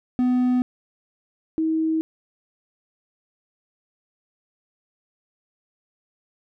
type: tone pair in turn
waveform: triangle / sine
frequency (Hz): 250 / 319.3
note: B3 / D#4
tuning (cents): +21 / +45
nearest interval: major third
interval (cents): 424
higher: second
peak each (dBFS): -15 / -19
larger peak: first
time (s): 0.19-0.62 / 1.58-2.01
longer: neither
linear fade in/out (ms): 0
effects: none